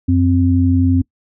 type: tone pair together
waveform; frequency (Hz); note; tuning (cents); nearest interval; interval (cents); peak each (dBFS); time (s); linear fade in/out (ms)
sine; 91.01 / 261.6; F#2 / C4; -28 / 0; octave + tritone; 1828; -13; 0.08-1.02; 10
effects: noise-tail reverb RT60 0.1 s tail -23 dB re dry